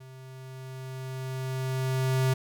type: tone with level ramp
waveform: square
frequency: 130.81 Hz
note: C3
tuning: in tune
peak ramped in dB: -46 to -22 dBFS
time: 0-2.34 s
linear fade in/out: 10 ms
effects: none